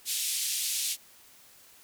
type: band-pass noise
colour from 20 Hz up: white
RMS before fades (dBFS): -31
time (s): 0.05-0.97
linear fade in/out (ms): 50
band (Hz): 2700 to 12000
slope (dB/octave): 24
effects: white hiss -56 dBFS RMS until 1.83 s